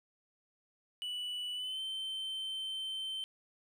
triangle tone with pitch glide, 2960 to 3098 Hz, F#7 to G7, 0 to -21 cents, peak -35 dBFS, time 1.02-3.24 s, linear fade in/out 0 ms, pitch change +79 cents, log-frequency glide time 1.54-1.81 s, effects none

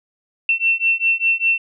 sine beating tone pair, 2695 / 2700 Hz, E7 / E7, +38 / +41 cents, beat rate 5 Hz, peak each -18 dBFS, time 0.49-1.58 s, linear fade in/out 2 ms, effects none

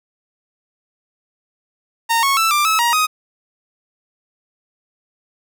sawtooth tone with pitch steps, 921 / 1101 / 1325 / 1185 / 1297 / 946 / 1253 Hz, A#5 / C#6 / E6 / D6 / E6 / A#5 / D#6, -21 / -12 / +9 / +15 / -28 / +25 / +12 cents, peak -10 dBFS, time 2.09-3.07 s, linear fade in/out 20 ms, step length 140 ms, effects none

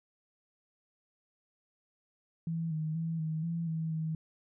sine tone with pitch steps, 164.7 / 156.3 / 163.9 / 157.9 / 167.5 / 161 / 159 Hz, E3 / D#3 / E3 / D#3 / E3 / E3 / D#3, -1 / +8 / -10 / +26 / +28 / -41 / +38 cents, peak -31 dBFS, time 2.47-4.15 s, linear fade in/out 2 ms, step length 240 ms, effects none

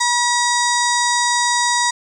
harmonic tone with a mistuned harmonic, 966 Hz, B5, 39 cents flat, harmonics 1 / 2 / 4 / 5 / 6 / 7 / 8 / 9, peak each -18 / -21 / -24 / -25 / -26 / -26 / -27 / -28 dBFS, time 0-1.91 s, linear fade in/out 10 ms, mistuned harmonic 4, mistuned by -40 cents, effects 8-bit

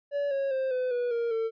triangle tone with pitch steps, 571 / 548.7 / 527.3 / 506.7 / 486.9 / 467.8 / 449.6 Hz, D5 / C#5 / C5 / B4 / B4 / A#4 / A4, -49 / -18 / +13 / +44 / -25 / +6 / +37 cents, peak -24 dBFS, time 0.11-1.51 s, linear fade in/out 50 ms, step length 200 ms, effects resampled to 11025 Hz

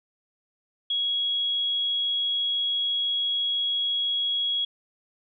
sine tone, 3322 Hz, G#7, in tune, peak -23 dBFS, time 0.9-4.65 s, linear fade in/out 5 ms, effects none

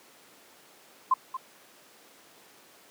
sine tone with echo, 1046.5 Hz, C6, in tune, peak -18 dBFS, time 1.11-1.14 s, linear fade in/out 5 ms, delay 230 ms, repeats 1, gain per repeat -12 dB, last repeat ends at 1.37 s, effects pink hiss -55 dBFS RMS until 2.9 s + high-pass 300 Hz 12 dB/octave

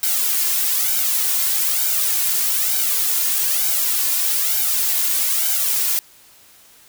blue noise with flanger, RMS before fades -19 dBFS, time 0.03-5.99 s, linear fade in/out 0 ms, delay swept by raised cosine 1.3 to 2.9 ms, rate 1.1 Hz, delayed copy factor +1, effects white hiss -49 dBFS RMS until 6.88 s

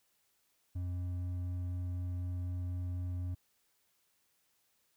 triangle tone with hard clipping, 89.6 Hz, F2, 45 cents sharp, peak -36 dBFS, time 0.75-3.35 s, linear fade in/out 10 ms, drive 8 dB, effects white hiss -75 dBFS RMS until 4.96 s

